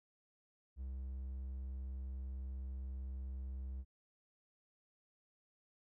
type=tone; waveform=triangle; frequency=65.41 Hz; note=C2; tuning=in tune; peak=-39 dBFS; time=0.76-3.85 s; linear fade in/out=50 ms; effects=none